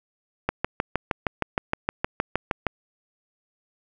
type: click train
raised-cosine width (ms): 0.5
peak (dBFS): -7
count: 15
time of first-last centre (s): 0.49-2.667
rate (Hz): 6.43
effects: none